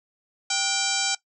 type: harmonic tone with a mistuned harmonic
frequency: 785 Hz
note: G5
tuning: 2 cents sharp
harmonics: 1 / 2 / 3 / 4 / 5 / 6 / 7 / 8 / 9 / 10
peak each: -32 / -32 / -32 / -32 / -32 / -32 / -32 / -32 / -32 / -32 dBFS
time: 0.5-1.15 s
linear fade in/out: 5 ms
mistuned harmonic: 2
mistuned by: -140 cents
effects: noise-tail reverb RT60 0.1 s tail -18 dB re dry